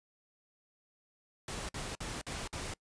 pink noise bursts, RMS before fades -40 dBFS, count 5, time 1.48-2.738 s, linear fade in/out 2 ms, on 210 ms, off 52 ms, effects noise-tail reverb RT60 0.1 s tail -25 dB re dry + resampled to 22050 Hz

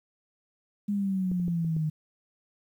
sine exponential sweep, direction down, 206.7 to 152.9 Hz, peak -25 dBFS, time 0.88-1.9 s, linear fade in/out 10 ms
clicks, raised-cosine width 3 ms, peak -25 / -33 / -24 / -32 / -28 dBFS, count 5, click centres 1.316 / 1.399 / 1.481 / 1.647 / 1.766 s
effects 10-bit

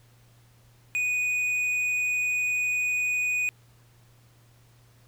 sine tone with tanh clipping, 2478 Hz, D#7, 8 cents flat, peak -25 dBFS, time 0.95-3.49 s, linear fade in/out 0 ms, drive 7 dB, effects added 118 Hz sine -56 dBFS peak until 5.07 s + pink hiss -62 dBFS RMS until 5.07 s

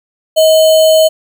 sine tone with sample-and-hold, 634 Hz, D#5, 32 cents sharp, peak -4 dBFS, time 0.36-1.09 s, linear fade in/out 20 ms, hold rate 3675 Hz, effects none

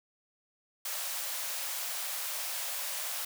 white high-pass noise, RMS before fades -36 dBFS, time 0.85-3.25 s, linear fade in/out 5 ms, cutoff 510 Hz, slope 96 dB/octave, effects none

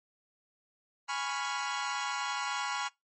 sawtooth chord, C# dominant seventh, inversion second, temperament equal, 830.6 / 987.8 / 1108.7 / 1396.9 Hz, G#5 / B5 / C#6 / E#6, 0 / 0 / 0 / 0 cents, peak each -34 dBFS, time 1.08-2.89 s, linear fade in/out 20 ms, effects noise-tail reverb RT60 0.2 s tail -24 dB re dry + MP3 32 kbps

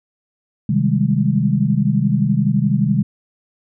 sine chord, Ab major seventh, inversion first, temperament equal, 130.81 / 155.56 / 196 / 207.7 Hz, C3 / Eb3 / G3 / Ab3, 0 / 0 / 0 / 0 cents, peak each -19 dBFS, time 0.69-3.03 s, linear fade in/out 5 ms, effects none

